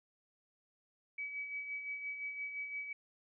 sine tone with tremolo, 2281 Hz, C#7, 49 cents sharp, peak -37 dBFS, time 1.18-2.93 s, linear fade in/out 5 ms, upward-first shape sine, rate 5.8 Hz, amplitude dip 50%, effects none

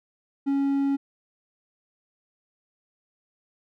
triangle tone, 277.2 Hz, C#4, in tune, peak -19 dBFS, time 0.46-0.97 s, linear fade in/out 20 ms, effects none

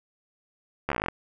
slowing click train, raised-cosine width 0.5 ms, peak -12 dBFS, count 12, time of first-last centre 0.89-1.085 s, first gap 13 ms, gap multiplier 1.06, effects none

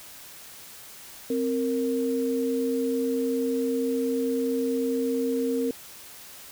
sine tone pair together, 261.6 / 464.5 Hz, C4 / A#4, 0 / -6 cents, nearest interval minor seventh, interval 994 cents, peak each -26 dBFS, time 1.3-5.71 s, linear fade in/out 2 ms, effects white hiss -45 dBFS RMS until 6.51 s

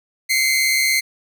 sawtooth tone pair together, 2076 / 2213 Hz, C7 / C#7, -14 / -3 cents, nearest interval minor second, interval 111 cents, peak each -13 / -18 dBFS, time 0.29-1.01 s, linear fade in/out 20 ms, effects none

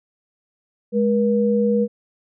sine tone pair together, 209.2 / 480 Hz, G#3 / B4, +13 / -49 cents, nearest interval octave + major second, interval 1438 cents, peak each -18 dBFS, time 0.92-1.88 s, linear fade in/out 50 ms, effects none

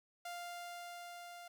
sawtooth tone with level ramp, 698.5 Hz, F5, in tune, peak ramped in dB -39 to -46 dBFS, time 0.25-1.48 s, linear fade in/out 5 ms, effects none

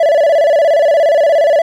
triangle tone with vibrato, 619 Hz, D#5, 9 cents flat, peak -5 dBFS, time 0-1.62 s, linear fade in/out 5 ms, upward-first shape square, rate 17 Hz, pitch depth 120 cents each way, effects none

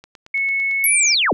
click train, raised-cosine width 0.2 ms, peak -23 dBFS, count 7, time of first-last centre 0.04-0.713 s, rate 8.92 Hz
sine tone with pitch glide, 2200 to 2344 Hz, C#7 to D7, -14 to -4 cents, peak -17 dBFS, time 0.34-1.15 s, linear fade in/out 5 ms, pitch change +110 cents, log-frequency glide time 0.84-0.92 s
sine linear sweep, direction down, 11780 to 146.6 Hz, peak -14 dBFS, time 0.84-1.33 s, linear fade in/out 0 ms
effects none

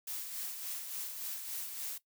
blue noise with tremolo, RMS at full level -39 dBFS, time 0.07-1.98 s, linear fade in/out 5 ms, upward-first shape sine, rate 3.5 Hz, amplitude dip 45%, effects noise-tail reverb RT60 0.1 s tail -17 dB re dry

